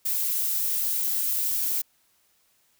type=noise; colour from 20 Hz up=violet; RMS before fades=-26 dBFS; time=0.05-1.82 s; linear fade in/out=10 ms; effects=white hiss -66 dBFS RMS until 2.79 s